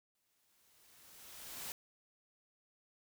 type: noise with exponential growth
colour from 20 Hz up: white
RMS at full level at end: -43 dBFS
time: 0.15-1.72 s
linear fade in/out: 1 ms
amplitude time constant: 340 ms
effects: none